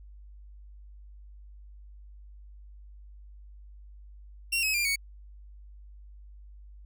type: tone with pitch steps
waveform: sawtooth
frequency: 2744 / 2560 / 2389 / 2229 Hz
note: F7 / D#7 / D7 / C#7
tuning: -31 / +49 / +29 / +9 cents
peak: -22 dBFS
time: 4.52-4.96 s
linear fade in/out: 10 ms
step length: 110 ms
effects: added 50 Hz sine -46 dBFS peak until 6.85 s